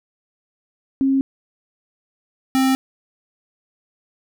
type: tone pair in turn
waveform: sine / square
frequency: 270 / 263.8 Hz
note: C#4 / C4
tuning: -45 / +14 cents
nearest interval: unison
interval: 41 cents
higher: first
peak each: -14 / -15 dBFS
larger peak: first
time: 1.01-1.21 / 2.55-2.75 s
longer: neither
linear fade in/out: 0 ms
effects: none